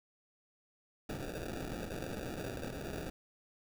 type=noise with sample-and-hold; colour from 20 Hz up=blue; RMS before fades=-41 dBFS; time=1.09-3.1 s; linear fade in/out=5 ms; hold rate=1050 Hz; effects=none